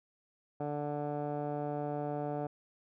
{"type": "tone with low-pass filter", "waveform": "15% pulse", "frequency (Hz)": 146.83, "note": "D3", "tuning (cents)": 0, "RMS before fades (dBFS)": -36, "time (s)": [0.6, 2.47], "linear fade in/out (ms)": 5, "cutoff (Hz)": 820, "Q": 4, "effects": []}